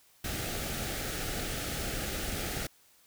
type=band-stop noise; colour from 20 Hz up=pink; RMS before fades=-35 dBFS; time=0.24-2.67 s; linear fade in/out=5 ms; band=850 to 1200 Hz; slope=96 dB/octave; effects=white hiss -63 dBFS RMS until 3.06 s